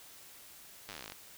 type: slowing click train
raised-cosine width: 0.2 ms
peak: -26 dBFS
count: 17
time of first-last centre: 0.89-1.121 s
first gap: 9 ms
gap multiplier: 1.06
effects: white hiss -54 dBFS RMS until 1.37 s